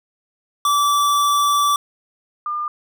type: tone pair in turn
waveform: square / sine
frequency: 1159 / 1203.8 Hz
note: D6 / D6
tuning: -23 / +42 cents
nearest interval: minor second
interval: 65 cents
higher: second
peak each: -15 / -21 dBFS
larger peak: first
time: 0.65-1.76 / 2.46-2.68 s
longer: first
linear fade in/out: 2 ms
effects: none